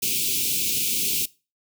white band-stop noise, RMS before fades -24 dBFS, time 0.02-1.26 s, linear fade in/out 10 ms, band 440 to 2300 Hz, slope 96 dB/octave, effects noise-tail reverb RT60 0.3 s tail -21 dB re dry + high-pass 100 Hz 12 dB/octave

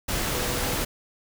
sine tone in noise, 493.9 Hz, B4, in tune, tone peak -35 dBFS, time 0.32-0.74 s, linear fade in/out 10 ms, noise pink, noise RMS -27 dBFS, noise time 0.08-0.85 s, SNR -11 dB, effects none

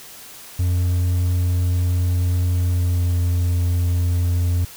triangle tone with pitch glide, 89 to 87.72 Hz, F2 to F2, +33 to +8 cents, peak -14 dBFS, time 0.59-4.65 s, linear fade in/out 5 ms, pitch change -25 cents, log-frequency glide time 2.59-3.11 s, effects white hiss -40 dBFS RMS until 4.76 s

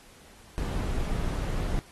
brown noise, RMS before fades -29 dBFS, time 0.58-1.79 s, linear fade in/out 0 ms, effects pink hiss -54 dBFS RMS until 1.91 s + AAC 32 kbps

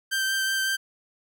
sawtooth tone with vibrato, 1563 Hz, G6, 6 cents flat, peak -20 dBFS, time 0.11-0.77 s, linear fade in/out 20 ms, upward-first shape triangle, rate 5.4 Hz, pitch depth 14 cents each way, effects none

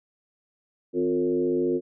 sine tone with frequency modulation, 356.8 Hz, F4, 37 cents sharp, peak -21 dBFS, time 0.93-1.81 s, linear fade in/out 50 ms, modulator 94.9 Hz, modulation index 1.1, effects none

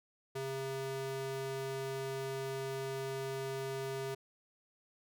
square tone with high-pass filter, 134.6 Hz, C3, 49 cents sharp, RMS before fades -39 dBFS, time 0.35-4.15 s, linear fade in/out 10 ms, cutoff 270 Hz, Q 6.1, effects none

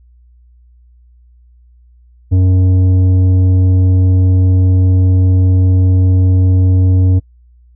sine tone with tanh clipping, 92.5 Hz, F#2, in tune, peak -8 dBFS, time 2.31-7.2 s, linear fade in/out 20 ms, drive 9 dB, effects noise-tail reverb RT60 0.1 s tail -26 dB re dry + added 60 Hz sine -42 dBFS peak until 7.75 s

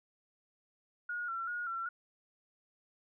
sine tone with vibrato, 1396.9 Hz, F6, in tune, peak -35 dBFS, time 1.09-1.89 s, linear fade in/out 5 ms, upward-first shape square, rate 2.6 Hz, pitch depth 53 cents each way, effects none

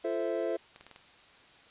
triangle chord, F major seventh, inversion none, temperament equal with one note detuned, 343 / 440 / 523.3 / 659.3 Hz, F4 / A4 / C5 / E5, -31 / 0 / 0 / 0 cents, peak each -33 dBFS, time 0.04-0.57 s, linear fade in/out 10 ms
clicks, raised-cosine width 0.2 ms, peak -31 dBFS, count 5, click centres 0.761 / 0.81 / 0.866 / 0.913 / 0.961 s
effects white hiss -57 dBFS RMS until 1.7 s + resampled to 8000 Hz

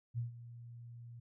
sine tone with ADSR envelope, 118.4 Hz, A#2, 27 cents sharp, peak -33 dBFS, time 0.14-1.2 s, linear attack 41 ms, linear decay 130 ms, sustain -15 dB, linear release 8 ms, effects none

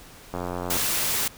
click train, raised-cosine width 1 ms, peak -16 dBFS, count 39, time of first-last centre 0.34-0.767 s, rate 88.9 Hz
white noise, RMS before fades -25 dBFS, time 0.7-1.28 s, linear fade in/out 5 ms
effects pink hiss -47 dBFS RMS until 1.37 s

